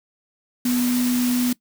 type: tone in noise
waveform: sine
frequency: 246.9 Hz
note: B3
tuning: in tune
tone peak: -18 dBFS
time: 0.65-1.53 s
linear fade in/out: 5 ms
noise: white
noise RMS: -29 dBFS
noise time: 0.65-1.53 s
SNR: +8 dB
effects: noise-tail reverb RT60 0.1 s tail -20 dB re dry